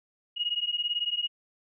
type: beating tone pair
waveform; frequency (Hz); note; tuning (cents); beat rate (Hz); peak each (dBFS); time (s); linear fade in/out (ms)
sine; 2874 / 2892; F7 / F#7; +49 / -40; 18; -30; 0.36-1.28; 20
effects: none